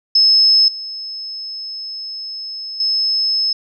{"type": "tone with level steps", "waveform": "sine", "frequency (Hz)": 5200, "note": "E8", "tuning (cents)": -24, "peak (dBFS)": [-8, -25, -14], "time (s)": [0.15, 3.53], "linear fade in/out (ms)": 5, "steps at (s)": [0.68, 2.8], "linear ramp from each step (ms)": 2, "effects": []}